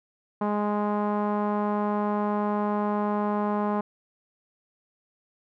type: tone with low-pass filter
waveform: sawtooth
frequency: 207.7 Hz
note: G#3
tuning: in tune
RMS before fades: -26 dBFS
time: 0.41-3.81 s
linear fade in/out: 5 ms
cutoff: 1000 Hz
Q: 2.7
effects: none